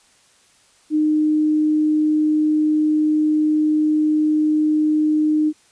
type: tone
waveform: sine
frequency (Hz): 306.2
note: D#4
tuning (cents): -28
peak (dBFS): -14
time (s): 0.9-5.53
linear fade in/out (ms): 50
effects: white hiss -55 dBFS RMS until 5.71 s + resampled to 22050 Hz